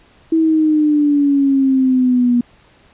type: exponential sweep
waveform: sine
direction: down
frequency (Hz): 326 to 239.9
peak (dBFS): -10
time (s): 0.32-2.41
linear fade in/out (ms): 5
effects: pink hiss -50 dBFS RMS until 2.93 s + resampled to 8000 Hz